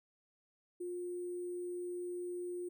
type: tone with sample-and-hold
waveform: sine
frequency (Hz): 355.2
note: F4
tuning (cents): +29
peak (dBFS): -38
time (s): 0.8-2.69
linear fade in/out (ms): 10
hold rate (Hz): 8820
effects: none